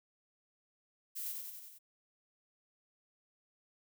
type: noise with echo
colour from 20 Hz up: violet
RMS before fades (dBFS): -41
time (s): 1.15-1.33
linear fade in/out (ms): 20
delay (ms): 92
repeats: 5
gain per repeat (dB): -3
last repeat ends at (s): 1.79
effects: none